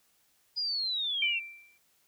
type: linear sweep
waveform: sine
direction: down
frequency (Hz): 4978 to 2637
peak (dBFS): -29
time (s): 0.56-1.4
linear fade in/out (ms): 20
type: tone with exponential decay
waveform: sine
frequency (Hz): 2349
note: D7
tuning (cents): 0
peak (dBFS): -24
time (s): 1.22-1.78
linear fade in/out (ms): 5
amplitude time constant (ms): 120
effects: white hiss -69 dBFS RMS until 2.07 s